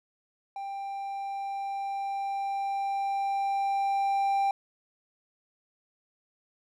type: tone with level ramp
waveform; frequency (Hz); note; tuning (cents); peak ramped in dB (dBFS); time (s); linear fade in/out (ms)
triangle; 790; G5; +13; -32 to -21; 0.56-4.51; 2
effects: none